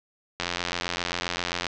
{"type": "click train", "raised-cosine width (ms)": 0.2, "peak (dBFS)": -9, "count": 112, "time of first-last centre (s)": [0.4, 1.667], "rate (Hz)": 87.6, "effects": ["low-pass 6000 Hz 12 dB/octave"]}